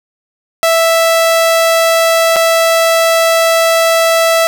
sawtooth tone with dropouts, 659.3 Hz, E5, in tune, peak -4 dBFS, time 0.63-4.47 s, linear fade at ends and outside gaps 0 ms, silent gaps 2.36-2.365 s, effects none

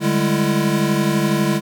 square tone cluster, 148.3 / 198.5 / 210.5 / 336.7 Hz, D3 / G3 / G#3 / E4, +17 / +22 / +24 / +37 cents, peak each -22 dBFS, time 0-1.61 s, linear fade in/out 50 ms, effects none

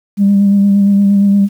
sine tone with vibrato, 200 Hz, G3, 35 cents sharp, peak -5 dBFS, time 0.17-1.49 s, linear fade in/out 50 ms, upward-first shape sine, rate 8.6 Hz, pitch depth 22 cents each way, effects tanh soft clip ceiling -2 dBFS + 7-bit

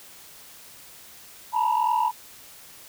sine tone cluster, 871 / 939 / 982 Hz, A5 / A#5 / B5, -18 / +12 / -10 cents, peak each -23 dBFS, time 1.52-2.12 s, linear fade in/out 50 ms, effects tanh soft clip ceiling -15 dBFS + white hiss -47 dBFS RMS until 2.88 s

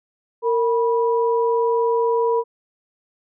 sine tone pair together, 460.9 / 976 Hz, A#4 / B5, -20 / -21 cents, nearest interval octave + minor second, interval 1299 cents, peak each -17 / -22 dBFS, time 0.42-2.44 s, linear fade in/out 50 ms, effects none

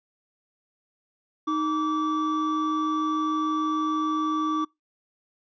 triangle tone pair together, 311.1 / 1158.1 Hz, D#4 / D6, 0 / -25 cents, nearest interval octave + major seventh, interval 2275 cents, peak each -24 dBFS, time 1.47-4.65 s, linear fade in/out 10 ms, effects noise-tail reverb RT60 0.2 s tail -26 dB re dry + resampled to 16000 Hz

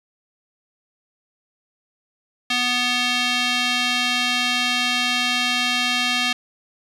square tone with band-pass filter, 246.9 Hz, B3, in tune, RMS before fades -21 dBFS, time 2.5-6.33 s, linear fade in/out 5 ms, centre 3200 Hz, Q 1.7, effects resampled to 32000 Hz + 8-bit

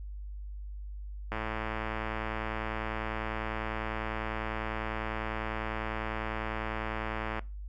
click train, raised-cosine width 0.5 ms, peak -19 dBFS, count 669, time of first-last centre 1.32-7.393 s, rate 110 Hz, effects noise-tail reverb RT60 0.3 s tail -22 dB re dry + added 50 Hz sine -38 dBFS peak until 7.68 s

